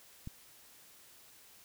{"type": "click", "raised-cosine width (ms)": 5, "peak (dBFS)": -29, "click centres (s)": 0.274, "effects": ["white hiss -59 dBFS RMS until 1.64 s"]}